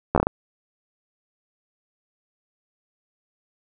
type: slowing click train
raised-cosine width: 1 ms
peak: -4 dBFS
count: 6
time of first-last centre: 0.15-0.269 s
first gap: 12 ms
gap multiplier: 1.35
effects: none